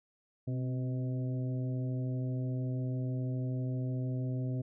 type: harmonic tone with a mistuned harmonic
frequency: 126.9 Hz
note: B2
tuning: 47 cents sharp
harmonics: 1 / 2 / 3 / 4 / 5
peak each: -32 / -39 / -47 / -50 / -49 dBFS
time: 0.47-4.62 s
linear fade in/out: 10 ms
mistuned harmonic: 2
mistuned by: +42 cents
effects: none